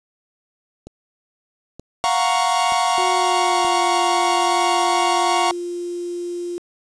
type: click train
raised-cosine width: 2 ms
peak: -23 dBFS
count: 4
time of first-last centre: 0.87-3.648 s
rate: 1.08 Hz
type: chord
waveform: 45% pulse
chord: Gb major seventh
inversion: third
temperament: equal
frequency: 698.5 / 740 / 932.3 / 1108.7 Hz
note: F5 / Gb5 / Bb5 / Db6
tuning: 0 / 0 / 0 / 0 cents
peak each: -22 dBFS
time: 2.04-5.51 s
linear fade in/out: 0 ms
type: tone with pitch glide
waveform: sine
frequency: 365.4 to 349.7 Hz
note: F#4 to F4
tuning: -22 to +2 cents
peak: -24 dBFS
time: 2.98-6.58 s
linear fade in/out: 0 ms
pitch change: -76 cents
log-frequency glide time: 3.13-3.78 s
effects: resampled to 22050 Hz + 7-bit